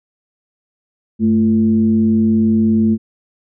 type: tone with frequency modulation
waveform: sine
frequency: 220 Hz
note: A3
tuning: in tune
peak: -10 dBFS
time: 1.19-2.98 s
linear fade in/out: 50 ms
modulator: 123 Hz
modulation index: 0.51
effects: none